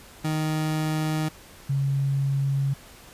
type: tone pair in turn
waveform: 30% pulse / sine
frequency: 155.56 / 137.87 Hz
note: D#3 / C#3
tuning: 0 / -9 cents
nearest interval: major second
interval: 209 cents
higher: first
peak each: -21 dBFS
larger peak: neither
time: 0.24-1.29 / 1.69-2.74 s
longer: neither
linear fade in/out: 10 ms
effects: pink hiss -48 dBFS RMS until 3.13 s + resampled to 32000 Hz